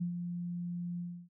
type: tone with ADSR envelope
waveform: sine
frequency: 174.61 Hz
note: F3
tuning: in tune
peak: -30 dBFS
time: 0-1.29 s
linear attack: 18 ms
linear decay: 100 ms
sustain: -5 dB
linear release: 300 ms
effects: none